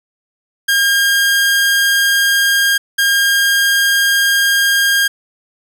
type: tone pair in turn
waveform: sawtooth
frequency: 1614 / 1614 Hz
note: G#6 / G#6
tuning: -50 / -50 cents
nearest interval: unison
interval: 0 cents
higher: neither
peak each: -7 dBFS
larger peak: neither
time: 0.68-2.78 / 2.98-5.08 s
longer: neither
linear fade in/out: 10 ms
effects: none